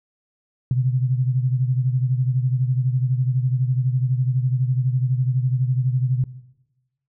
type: beating tone pair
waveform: sine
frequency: 125.7 / 137.7 Hz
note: B2 / C#3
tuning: +31 / -11 cents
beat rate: 12 Hz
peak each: -18 / -23 dBFS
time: 0.71-6.24 s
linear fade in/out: 2 ms
effects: noise-tail reverb RT60 1.0 s tail -17 dB re dry